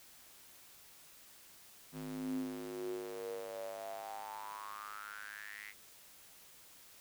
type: tone with high-pass filter sweep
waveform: square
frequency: 51.91 Hz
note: G#1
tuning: in tune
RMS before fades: -44 dBFS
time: 1.92-5.74 s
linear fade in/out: 50 ms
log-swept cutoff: 200 to 2100 Hz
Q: 9
effects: white hiss -59 dBFS RMS until 7 s